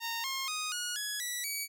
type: tone with pitch steps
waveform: 10% pulse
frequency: 922 / 1071.4 / 1245 / 1446.8 / 1681.2 / 1953.6 / 2270 Hz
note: A#5 / C6 / D#6 / F#6 / G#6 / B6 / C#7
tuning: -19 / +41 / +1 / -39 / +21 / -19 / +41 cents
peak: -25 dBFS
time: 0-1.68 s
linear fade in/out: 50 ms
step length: 240 ms
effects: none

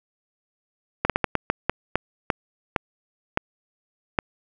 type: slowing click train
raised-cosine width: 0.5 ms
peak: -4 dBFS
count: 12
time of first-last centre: 1.05-4.188 s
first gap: 47 ms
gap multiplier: 1.33
effects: none

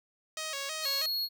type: tone with vibrato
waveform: 5% pulse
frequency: 590 Hz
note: D5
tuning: 8 cents sharp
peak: -23 dBFS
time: 0.37-1.06 s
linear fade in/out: 2 ms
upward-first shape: square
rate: 3.1 Hz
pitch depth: 110 cents each way
type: tone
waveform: square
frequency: 4319 Hz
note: C#8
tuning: 46 cents flat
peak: -30 dBFS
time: 0.81-1.29 s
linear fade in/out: 50 ms
effects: none

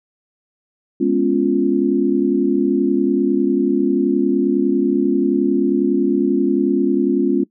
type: chord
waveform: sine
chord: C# dominant seventh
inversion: second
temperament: equal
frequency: 207.7 / 246.9 / 277.2 / 349.2 Hz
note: G#3 / B3 / C#4 / E#4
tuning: 0 / 0 / 0 / 0 cents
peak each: -21 / -21 / -17 / -18 dBFS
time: 1-7.44 s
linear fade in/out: 10 ms
effects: noise-tail reverb RT60 0.1 s tail -20 dB re dry

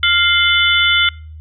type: harmonic tone with a mistuned harmonic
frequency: 698.5 Hz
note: F5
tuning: in tune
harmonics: 2 / 3 / 4 / 5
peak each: -16 / -16 / -16 / -16 dBFS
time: 0.03-1.09 s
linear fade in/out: 2 ms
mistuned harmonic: 4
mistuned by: +130 cents
effects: noise-tail reverb RT60 0.5 s tail -26 dB re dry + added 78 Hz sine -31 dBFS peak until 1.4 s

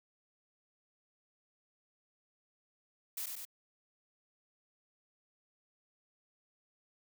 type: noise with echo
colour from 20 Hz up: blue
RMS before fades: -39 dBFS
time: 3.17-3.26 s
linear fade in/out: 5 ms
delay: 96 ms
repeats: 2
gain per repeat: -3 dB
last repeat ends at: 3.452 s
effects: none

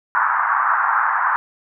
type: band-pass noise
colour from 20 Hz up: pink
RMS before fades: -18 dBFS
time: 0.15-1.36 s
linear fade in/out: 0 ms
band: 900 to 1600 Hz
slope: 48 dB/octave
effects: none

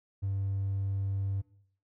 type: tone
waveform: triangle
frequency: 98 Hz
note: G2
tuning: in tune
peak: -26 dBFS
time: 0.22-1.42 s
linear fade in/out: 20 ms
effects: noise-tail reverb RT60 0.6 s tail -20 dB re dry + tanh soft clip ceiling -24 dBFS

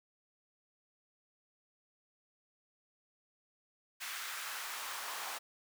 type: noise with high-pass filter sweep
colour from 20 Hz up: pink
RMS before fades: -42 dBFS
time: 4-5.39 s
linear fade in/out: 20 ms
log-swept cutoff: 1600 to 870 Hz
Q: 1.5
effects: none

